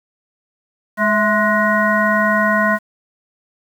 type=harmonic tone with a mistuned harmonic; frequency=209.6 Hz; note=G#3; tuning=16 cents sharp; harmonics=1 / 3 / 5 / 7 / 9; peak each=-19 / -19 / -19 / -19 / -19 dBFS; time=0.97-2.79 s; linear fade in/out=50 ms; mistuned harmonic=3; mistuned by=+71 cents; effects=7-bit